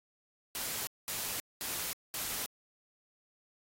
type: noise bursts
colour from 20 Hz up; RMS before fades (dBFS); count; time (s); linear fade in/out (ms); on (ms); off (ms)
white; -37; 4; 0.55-2.46; 0; 320; 210
effects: AAC 48 kbps